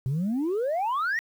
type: exponential sweep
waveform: sine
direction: up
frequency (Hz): 123.47 to 1944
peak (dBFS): -22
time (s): 0.06-1.19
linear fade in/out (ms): 0
effects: tanh soft clip ceiling -22 dBFS + 9-bit